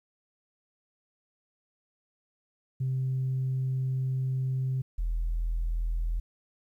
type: tone pair in turn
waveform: sine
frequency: 130.81 / 41.36 Hz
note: C3 / E1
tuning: 0 / +7 cents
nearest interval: octave + minor sixth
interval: 1993 cents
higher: first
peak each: -25 dBFS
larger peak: neither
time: 2.8-4.82 / 4.98-6.2 s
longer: first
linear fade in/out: 10 ms
effects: tanh soft clip ceiling -23 dBFS + 11-bit